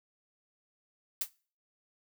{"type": "noise with exponential decay", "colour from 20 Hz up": "blue", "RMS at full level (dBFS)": -26, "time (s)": [1.21, 1.3], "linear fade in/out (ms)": 5, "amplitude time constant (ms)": 18, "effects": ["noise-tail reverb RT60 0.4 s tail -22 dB re dry"]}